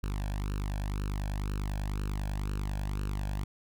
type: tone with flanger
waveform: sawtooth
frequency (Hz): 50.1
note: G1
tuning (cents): +38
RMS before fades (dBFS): -33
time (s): 0.03-3.44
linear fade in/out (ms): 5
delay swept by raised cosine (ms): 0.71 to 1.23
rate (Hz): 2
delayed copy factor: +0.85
effects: none